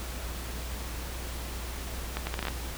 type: accelerating click train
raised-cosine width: 0.3 ms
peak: -15 dBFS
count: 8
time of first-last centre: 2.17-2.483 s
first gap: 100 ms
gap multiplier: 0.71
effects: added 60 Hz sine -36 dBFS peak until 2.77 s + pink hiss -40 dBFS RMS until 2.77 s